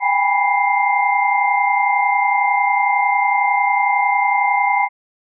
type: tone cluster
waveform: sine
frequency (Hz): 790 / 821 / 981 / 2098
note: G5 / G#5 / B5 / C7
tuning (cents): +13 / -20 / -12 / +4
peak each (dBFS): -19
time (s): 0-4.89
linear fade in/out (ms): 50
effects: none